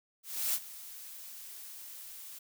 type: noise with ADSR envelope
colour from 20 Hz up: blue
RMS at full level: -30 dBFS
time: 0.23-2.39 s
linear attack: 310 ms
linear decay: 49 ms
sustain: -17 dB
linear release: 10 ms
effects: none